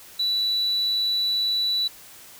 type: tone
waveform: sine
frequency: 3951 Hz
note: B7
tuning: in tune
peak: -19 dBFS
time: 0.19-1.88 s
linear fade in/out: 10 ms
effects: tanh soft clip ceiling -18 dBFS + white hiss -46 dBFS RMS until 2.39 s